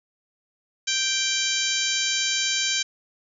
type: harmonic tone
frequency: 784 Hz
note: G5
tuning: in tune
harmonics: 2 / 3 / 4 / 5 / 6 / 7 / 8 / 9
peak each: -32 / -30 / -28 / -29 / -32 / -32 / -29 / -32 dBFS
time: 0.87-2.83 s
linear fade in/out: 10 ms
effects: none